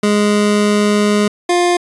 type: tone pair in turn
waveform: 25% pulse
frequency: 207.7 / 352 Hz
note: G#3 / F4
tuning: 0 / +14 cents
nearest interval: major sixth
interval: 914 cents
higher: second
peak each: -7 dBFS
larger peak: neither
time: 0.03-1.28 / 1.49-1.77 s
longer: first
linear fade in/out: 5 ms
effects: resampled to 24000 Hz